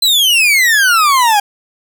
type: exponential sweep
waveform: 40% pulse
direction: down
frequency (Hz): 4118 to 799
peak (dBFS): -7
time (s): 0.02-1.4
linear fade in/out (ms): 5
effects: none

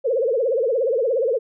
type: tone with vibrato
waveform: sine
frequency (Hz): 493.9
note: B4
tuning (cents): 0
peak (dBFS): -17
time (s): 0.04-1.39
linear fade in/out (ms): 20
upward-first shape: triangle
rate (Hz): 17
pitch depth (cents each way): 250
effects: none

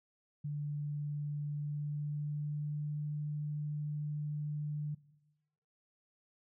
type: tone with pitch glide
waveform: sine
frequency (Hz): 146.83 to 148.88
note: D3 to D3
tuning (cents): 0 to +24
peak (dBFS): -35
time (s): 0.44-4.95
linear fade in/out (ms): 10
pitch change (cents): +24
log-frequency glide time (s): 1.48-3.01
effects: noise-tail reverb RT60 1.0 s tail -19 dB re dry

